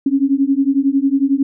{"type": "beating tone pair", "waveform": "sine", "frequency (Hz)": [269.3, 280.3], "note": ["C#4", "C#4"], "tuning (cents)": [-50, 19], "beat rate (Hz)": 11, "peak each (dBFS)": -15, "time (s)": [0.06, 1.43], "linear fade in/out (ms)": 5, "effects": []}